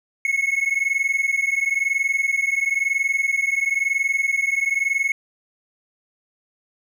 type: tone pair together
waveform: triangle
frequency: 2179 / 2200 Hz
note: C#7 / C#7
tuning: -30 / -14 cents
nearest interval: unison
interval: 16 cents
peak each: -20 dBFS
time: 0.25-5.12 s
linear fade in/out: 2 ms
effects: none